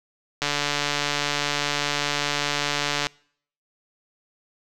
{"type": "click train", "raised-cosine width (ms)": 0.2, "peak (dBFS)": -6, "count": 385, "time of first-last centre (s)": [0.42, 3.068], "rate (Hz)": 145, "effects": ["noise-tail reverb RT60 0.6 s tail -25 dB re dry"]}